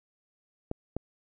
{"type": "clicks", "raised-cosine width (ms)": 2, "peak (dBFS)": -18, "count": 2, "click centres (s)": [0.714, 0.966], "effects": []}